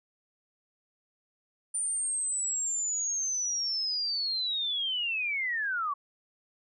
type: linear sweep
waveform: sine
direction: down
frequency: 9180 to 1100 Hz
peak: -28 dBFS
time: 1.74-5.94 s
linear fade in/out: 10 ms
effects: none